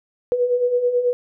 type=beating tone pair; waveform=sine; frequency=483 / 492.2 Hz; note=B4 / B4; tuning=-39 / -6 cents; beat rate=9.2 Hz; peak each=-24 / -17 dBFS; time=0.32-1.13 s; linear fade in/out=0 ms; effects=none